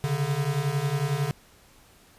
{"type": "beating tone pair", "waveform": "square", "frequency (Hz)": [135.7, 146.7], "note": ["C#3", "D3"], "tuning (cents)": [-36, -2], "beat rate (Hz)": 11, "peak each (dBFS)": [-29, -27], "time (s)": [0.04, 1.31], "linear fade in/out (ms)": 0, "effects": ["pink hiss -56 dBFS RMS until 2.18 s", "resampled to 32000 Hz"]}